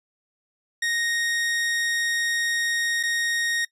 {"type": "tone with dropouts", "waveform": "sawtooth", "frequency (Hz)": 1864.7, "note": "A#6", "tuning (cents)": 0, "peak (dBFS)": -19, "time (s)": [0.82, 3.65], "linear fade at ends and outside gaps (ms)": 5, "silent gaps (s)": [3.03, 3.034], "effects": ["noise-tail reverb RT60 0.1 s tail -21 dB re dry", "low-pass 10000 Hz 12 dB/octave"]}